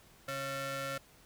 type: ring-modulated tone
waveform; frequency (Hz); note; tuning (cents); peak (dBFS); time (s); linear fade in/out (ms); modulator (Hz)
sawtooth; 410; G#4; -22; -29; 0.28-0.98; 5; 957
effects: pink hiss -61 dBFS RMS until 1.25 s